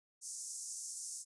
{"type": "band-pass noise", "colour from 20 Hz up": "pink", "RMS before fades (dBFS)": -45, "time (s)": [0.21, 1.25], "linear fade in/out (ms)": 50, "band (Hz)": [5800, 10000], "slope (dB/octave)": 48, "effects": ["resampled to 24000 Hz"]}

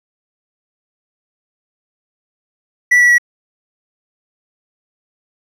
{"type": "tone with pitch steps", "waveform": "triangle", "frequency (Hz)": [1960, 1945.3, 1930.8], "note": ["B6", "B6", "B6"], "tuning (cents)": [-14, -27, -40], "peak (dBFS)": -5, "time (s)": [2.91, 3.183], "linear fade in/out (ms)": 10, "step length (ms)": 91, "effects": []}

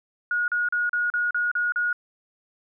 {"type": "tone bursts", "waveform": "sine", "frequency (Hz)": 1445, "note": "F#6", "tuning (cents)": -41, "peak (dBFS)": -21, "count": 8, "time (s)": [0.31, 1.929], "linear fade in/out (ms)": 2, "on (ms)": 170, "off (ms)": 37, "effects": []}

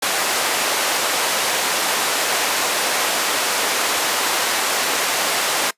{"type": "band-pass noise", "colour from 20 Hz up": "pink", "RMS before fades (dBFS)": -20, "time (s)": [0.02, 5.71], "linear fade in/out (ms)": 10, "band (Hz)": [550, 13000], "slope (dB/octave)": 12, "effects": ["noise-tail reverb RT60 0.1 s tail -21 dB re dry", "resampled to 32000 Hz"]}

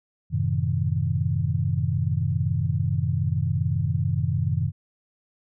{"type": "chord", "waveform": "sine", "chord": "F# diminished seventh", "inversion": "none", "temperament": "equal with one note detuned", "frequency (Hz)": [92.5, 110, 130.81, 157.92], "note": ["F#2", "A2", "C3", "Eb3"], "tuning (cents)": [0, 0, 0, 26], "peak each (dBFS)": [-26, -28, -26, -27], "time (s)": [0.3, 4.72], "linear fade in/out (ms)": 50, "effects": []}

